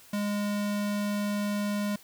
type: tone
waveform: square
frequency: 205.6 Hz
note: G#3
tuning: 17 cents flat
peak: -28 dBFS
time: 0.13-1.96 s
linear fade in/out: 5 ms
effects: white hiss -54 dBFS RMS until 2.03 s